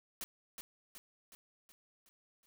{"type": "noise with echo", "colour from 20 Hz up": "white", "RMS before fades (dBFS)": -42, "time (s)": [0.21, 0.24], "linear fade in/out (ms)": 0, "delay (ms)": 370, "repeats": 6, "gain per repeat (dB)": -5, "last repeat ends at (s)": 2.46, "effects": []}